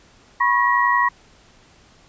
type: tone cluster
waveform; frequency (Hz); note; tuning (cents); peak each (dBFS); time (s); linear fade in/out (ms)
sine; 982 / 1093 / 1902; B5 / C#6 / A#6; -10 / -25 / +34; -19; 0.4-1.09; 10
effects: pink hiss -52 dBFS RMS until 2.08 s + resampled to 16000 Hz